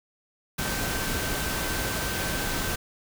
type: tone in noise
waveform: sine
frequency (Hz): 1548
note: G6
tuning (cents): -22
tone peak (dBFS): -36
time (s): 0.58-2.76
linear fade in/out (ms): 10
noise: pink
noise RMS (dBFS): -29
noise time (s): 0.58-2.76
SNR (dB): -10
effects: none